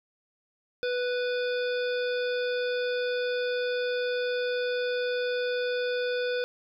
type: harmonic tone with a mistuned harmonic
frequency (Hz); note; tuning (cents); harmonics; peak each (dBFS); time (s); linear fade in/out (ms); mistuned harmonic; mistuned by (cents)
493.9; B4; 0; 1 / 3 / 5 / 7 / 9 / 10; -27 / -34 / -41 / -40 / -45 / -47; 0.83-6.44; 0; 7; +25
effects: 11-bit